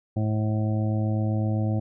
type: harmonic tone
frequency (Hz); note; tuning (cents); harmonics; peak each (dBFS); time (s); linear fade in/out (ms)
107.8; A2; -35; 1 / 2 / 3 / 5 / 6 / 7; -23 / -29 / -33 / -37 / -39 / -40; 0.16-1.8; 10
effects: none